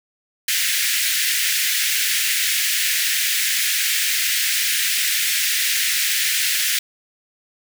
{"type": "high-pass noise", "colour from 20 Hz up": "pink", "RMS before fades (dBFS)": -20, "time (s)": [0.48, 6.79], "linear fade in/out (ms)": 5, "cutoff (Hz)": 1700, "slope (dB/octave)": 48, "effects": []}